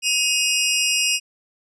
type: tone pair together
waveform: 20% pulse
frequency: 2524 / 2834 Hz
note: D#7 / F7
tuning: +24 / +25 cents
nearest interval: major second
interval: 201 cents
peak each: -16 dBFS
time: 0.02-1.2 s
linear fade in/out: 50 ms
effects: resampled to 24000 Hz